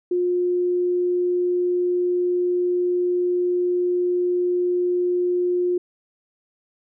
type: tone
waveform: sine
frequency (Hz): 356.6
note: F4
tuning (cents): +36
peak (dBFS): -18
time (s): 0.11-5.78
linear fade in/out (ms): 5
effects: none